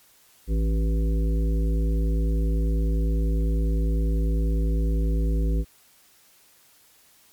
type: harmonic tone with a mistuned harmonic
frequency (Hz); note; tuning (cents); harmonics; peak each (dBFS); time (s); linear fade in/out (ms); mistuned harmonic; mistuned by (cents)
55; A1; 0; 1 / 3 / 5 / 7 / 9; -20 / -30 / -34 / -37 / -39; 0.47-5.65; 50; 9; -27
effects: white hiss -57 dBFS RMS until 7.32 s + MP3 96 kbps